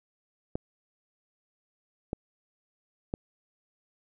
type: clicks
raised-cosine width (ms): 2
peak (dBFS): -17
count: 3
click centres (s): 0.555 / 2.131 / 3.139
effects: none